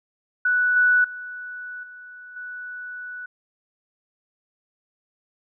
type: tone with level steps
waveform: sine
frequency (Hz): 1480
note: F#6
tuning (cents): 0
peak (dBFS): -17 / -14 / -32 / -39 / -32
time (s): 0.45-3.26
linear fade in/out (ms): 5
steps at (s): 0.76 / 1.04 / 1.83 / 2.36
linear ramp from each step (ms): 5
effects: none